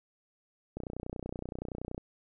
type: click train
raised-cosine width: 2 ms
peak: -24 dBFS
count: 38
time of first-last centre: 0.77-1.979 s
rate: 30.6 Hz
effects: none